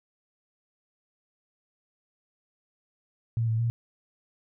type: tone with pitch steps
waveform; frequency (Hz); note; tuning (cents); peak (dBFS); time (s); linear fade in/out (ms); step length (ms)
sine; 114.9 / 112.2 / 116.8; A#2 / A2 / A#2; -25 / +34 / +4; -23; 3.37-3.7; 0; 110
effects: none